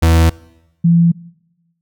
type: tone pair in turn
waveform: 40% pulse / sine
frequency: 82.1 / 169.3 Hz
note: E2 / E3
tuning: -6 / +46 cents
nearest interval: octave + minor second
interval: 1252 cents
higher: second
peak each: -7 dBFS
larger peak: neither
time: 0.02-0.3 / 0.84-1.12 s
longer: neither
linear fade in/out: 10 ms
effects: noise-tail reverb RT60 1.0 s tail -23 dB re dry